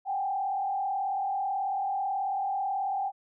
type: tone with frequency modulation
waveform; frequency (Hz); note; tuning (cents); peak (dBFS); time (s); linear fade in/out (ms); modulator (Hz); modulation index
sine; 784; G5; 0; -27; 0.05-3.12; 50; 38.3; 0.93
effects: none